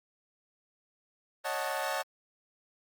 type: chord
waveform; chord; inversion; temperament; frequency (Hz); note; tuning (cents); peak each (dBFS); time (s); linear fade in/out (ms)
25% pulse; D# half-diminished seventh; third; equal; 554.4 / 622.3 / 740 / 880; C#5 / D#5 / F#5 / A5; 0 / 0 / 0 / 0; -33; 1.44-2.03; 20
effects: Opus 32 kbps